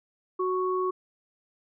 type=tone pair together; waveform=sine; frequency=370 / 1108.7 Hz; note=F#4 / C#6; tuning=0 / 0 cents; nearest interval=octave + perfect fifth; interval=1900 cents; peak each=-26 / -29 dBFS; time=0.39-0.91 s; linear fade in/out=10 ms; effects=none